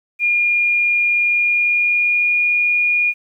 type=tone with pitch glide; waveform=sine; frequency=2419 to 2434 Hz; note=D#7 to D#7; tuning=-49 to -39 cents; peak=-13 dBFS; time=0.19-3.14 s; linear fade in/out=50 ms; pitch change=+10 cents; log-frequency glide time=1.17-2.41 s; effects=9-bit